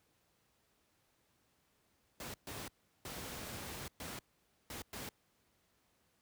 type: noise bursts at uneven times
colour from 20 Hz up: pink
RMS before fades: -45 dBFS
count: 6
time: 2.2-2.34 / 2.47-2.68 / 3.05-3.88 / 4-4.19 / 4.7-4.82 / 4.93-5.09 s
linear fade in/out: 2 ms
effects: pink hiss -75 dBFS RMS until 6.21 s + high-pass 60 Hz 12 dB/octave